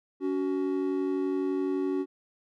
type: tone pair together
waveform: triangle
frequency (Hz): 282 / 373.8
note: C#4 / F#4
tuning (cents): +30 / +18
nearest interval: perfect fourth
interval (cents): 488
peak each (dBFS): -27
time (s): 0.2-2.06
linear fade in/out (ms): 50
effects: none